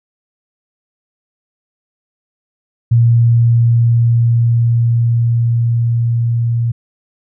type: tone with level ramp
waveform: sine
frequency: 117.3 Hz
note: A#2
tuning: 11 cents sharp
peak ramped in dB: -6 to -12 dBFS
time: 2.91-6.72 s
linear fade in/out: 10 ms
effects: none